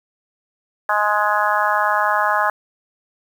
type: harmonic tone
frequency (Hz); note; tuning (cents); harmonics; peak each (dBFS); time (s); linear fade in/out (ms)
209.2; G#3; +13; 3 / 4 / 5 / 6 / 7 / 8; -24 / -21 / -21 / -22 / -24 / -23; 0.89-2.5; 2
effects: 7-bit